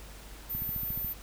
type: tone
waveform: sine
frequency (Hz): 14080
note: A9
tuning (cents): 0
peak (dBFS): -32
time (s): 0.49-1.14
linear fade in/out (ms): 20
type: click train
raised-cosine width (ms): 5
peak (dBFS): -27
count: 8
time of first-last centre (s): 0.55-1.046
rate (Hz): 14.1
effects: added 50 Hz sine -47 dBFS peak until 1.22 s + pink hiss -50 dBFS RMS until 1.22 s